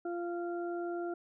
harmonic tone, 346.4 Hz, F4, 14 cents flat, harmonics 1 / 2 / 4, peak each -35 / -41 / -47 dBFS, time 0.05-1.14 s, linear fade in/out 5 ms, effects none

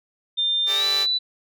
sine tone with pitch glide, 3600 to 3971 Hz, A7 to B7, +39 to +9 cents, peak -19 dBFS, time 0.37-1.19 s, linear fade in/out 20 ms, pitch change +170 cents, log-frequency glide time 0.73-0.85 s
5% pulse chord, G suspended second, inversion none, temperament just, 392 / 441 / 588 Hz, G4 / A4 / D5, 0 / +4 / +2 cents, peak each -22 dBFS, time 0.66-1.07 s, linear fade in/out 50 ms
effects none

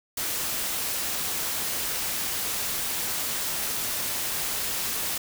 white noise, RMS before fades -29 dBFS, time 0.17-5.18 s, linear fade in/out 5 ms, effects none

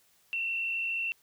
sine tone with frequency modulation, 2706 Hz, E7, 45 cents sharp, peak -29 dBFS, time 0.33-1.12 s, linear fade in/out 0 ms, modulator 46.6 Hz, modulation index 0.96, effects white hiss -66 dBFS RMS until 1.22 s

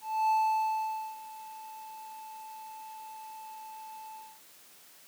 triangle tone with ADSR envelope, 876 Hz, A5, 8 cents flat, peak -21 dBFS, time 0.01-4.41 s, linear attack 280 ms, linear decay 870 ms, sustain -20 dB, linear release 260 ms, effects white hiss -56 dBFS RMS until 5.07 s + high-pass 150 Hz 12 dB/octave

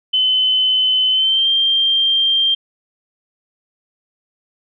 sine tone with pitch glide, 3039 to 3175 Hz, F#7 to G7, +46 to +21 cents, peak -12 dBFS, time 0.13-2.55 s, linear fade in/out 10 ms, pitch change +75 cents, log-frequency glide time 1.11-1.49 s, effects none

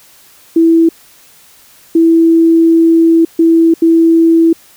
sine tone bursts at uneven times, 329.6 Hz, E4, in tune, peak -4 dBFS, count 4, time 0.56-0.89 / 1.95-3.25 / 3.39-3.74 / 3.82-4.53 s, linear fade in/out 5 ms, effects white hiss -43 dBFS RMS until 4.76 s

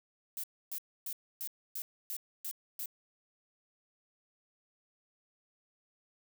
violet noise bursts, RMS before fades -39 dBFS, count 8, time 0.37-2.858 s, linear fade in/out 0 ms, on 66 ms, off 280 ms, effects none

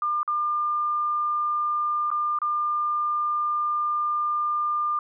sine tone with dropouts, 1200 Hz, D6, 37 cents sharp, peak -22 dBFS, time 0.02-4.99 s, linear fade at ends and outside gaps 2 ms, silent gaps 0.231-0.277 / 2.104-2.114 / 2.388-2.417 s, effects none

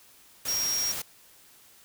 sine tone in noise, 5610 Hz, F8, 7 cents sharp, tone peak -26 dBFS, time 0.48-0.92 s, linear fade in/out 5 ms, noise white, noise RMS -34 dBFS, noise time 0.45-1.02 s, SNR +5 dB, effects white hiss -56 dBFS RMS until 1.84 s

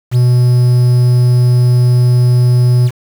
triangle tone with quantisation, 123.47 Hz, B2, in tune, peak -4 dBFS, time 0.11-2.91 s, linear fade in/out 50 ms, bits 5, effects none

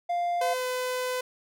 triangle tone, 698.5 Hz, F5, in tune, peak -23 dBFS, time 0.09-0.54 s, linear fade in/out 10 ms
sawtooth tone with pitch glide, 510 to 505 Hz, C5 to B4, -44 to +39 cents, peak -24 dBFS, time 0.41-1.21 s, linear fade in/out 5 ms, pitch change -17 cents, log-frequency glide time 0.55-0.65 s
effects none

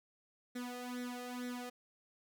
sawtooth tone with flanger, 246.9 Hz, B3, in tune, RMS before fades -43 dBFS, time 0.55-1.7 s, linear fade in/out 10 ms, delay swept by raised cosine 0.52 to 1.62 ms, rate 2.2 Hz, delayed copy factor +0.85, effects none

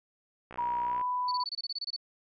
click train, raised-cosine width 0.5 ms, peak -29 dBFS, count 32, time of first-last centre 0.51-1.012 s, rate 61.7 Hz
sine tone with pitch glide, 959 to 993.4 Hz, A#5 to B5, +49 to +10 cents, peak -28 dBFS, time 0.58-1.44 s, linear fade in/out 5 ms, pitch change +61 cents, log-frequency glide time 0.82-1.01 s
sine tone bursts, 4475 Hz, C#8, 16 cents sharp, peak -32 dBFS, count 12, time 1.28-1.964 s, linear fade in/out 5 ms, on 35 ms, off 24 ms
effects none

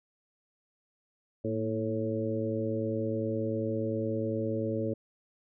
harmonic tone with a mistuned harmonic, 110 Hz, A2, in tune, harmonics 1 / 2 / 3 / 4 / 5, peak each -35 / -35 / -35 / -35 / -35 dBFS, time 1.44-4.94 s, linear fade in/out 10 ms, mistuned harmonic 2, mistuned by +56 cents, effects none

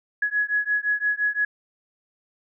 sine beating tone pair, 1678 / 1683.8 Hz, G#6 / G#6, +17 / +23 cents, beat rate 5.8 Hz, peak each -24 dBFS, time 0.22-1.45 s, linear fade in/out 5 ms, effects none

